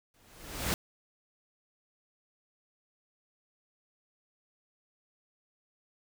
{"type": "noise with exponential growth", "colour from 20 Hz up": "pink", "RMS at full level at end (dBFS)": -28, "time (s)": [0.14, 0.74], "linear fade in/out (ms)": 1, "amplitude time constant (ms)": 130, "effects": []}